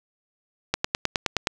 click train, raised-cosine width 0.2 ms, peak -4 dBFS, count 8, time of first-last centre 0.74-1.471 s, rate 9.57 Hz, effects none

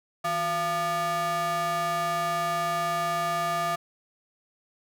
square ring-modulated tone, 262 Hz, C4, 2 cents sharp, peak -23 dBFS, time 0.24-3.76 s, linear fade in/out 10 ms, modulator 948 Hz, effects none

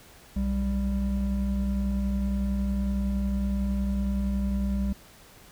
triangle tone pair together, 62.2 / 197.47 Hz, B1 / G3, +13 / +13 cents, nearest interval octave + minor sixth, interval 2000 cents, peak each -25 dBFS, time 0.36-4.93 s, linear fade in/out 5 ms, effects pink hiss -52 dBFS RMS until 5.51 s

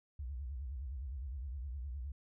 sine tone with vibrato, 66 Hz, C2, 16 cents sharp, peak -39 dBFS, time 0.19-2.12 s, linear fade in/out 5 ms, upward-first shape sine, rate 9.7 Hz, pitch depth 210 cents each way, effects none

